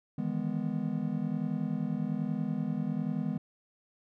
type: chord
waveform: triangle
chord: E major seventh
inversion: third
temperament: just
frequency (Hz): 154.51 / 164.81 / 206 / 247.2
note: D#3 / E3 / G#3 / B3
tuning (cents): -12 / 0 / -14 / +2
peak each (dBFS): -35 / -34 / -32 / -33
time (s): 0.18-3.38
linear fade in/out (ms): 5
effects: none